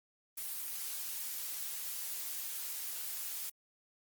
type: noise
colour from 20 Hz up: blue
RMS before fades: -40 dBFS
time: 0.37-3.5 s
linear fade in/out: 10 ms
effects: Opus 32 kbps